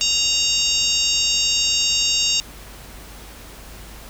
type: harmonic tone with a mistuned harmonic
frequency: 932.3 Hz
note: A#5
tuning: in tune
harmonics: 3 / 4 / 5 / 6 / 7 / 8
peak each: -22 / -23 / -24 / -25 / -25 / -26 dBFS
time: 0.01-2.4 s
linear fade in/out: 0 ms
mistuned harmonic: 6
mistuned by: -33 cents
effects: added 50 Hz sine -41 dBFS peak until 4.09 s + pink hiss -41 dBFS RMS until 4.09 s